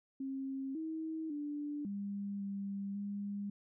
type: tone with pitch steps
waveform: sine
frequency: 268.8 / 319.2 / 293 / 200.8 / 198.5 / 202.2 Hz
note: C4 / D#4 / D4 / G3 / G3 / G#3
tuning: +47 / +44 / -4 / +42 / +22 / -46 cents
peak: -37 dBFS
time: 0.2-3.5 s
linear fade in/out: 5 ms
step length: 550 ms
effects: none